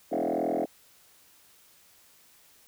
sine tone with frequency modulation, 487.5 Hz, B4, 23 cents flat, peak -24 dBFS, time 0.11-0.66 s, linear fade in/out 20 ms, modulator 42 Hz, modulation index 5.8, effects tanh soft clip ceiling -22 dBFS + white hiss -59 dBFS RMS until 2.67 s

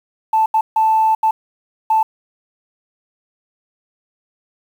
sine tone bursts at uneven times, 880 Hz, A5, in tune, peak -10 dBFS, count 5, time 0.33-0.46 / 0.54-0.61 / 0.76-1.15 / 1.23-1.31 / 1.9-2.03 s, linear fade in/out 5 ms, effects tanh soft clip ceiling -6 dBFS + 7-bit

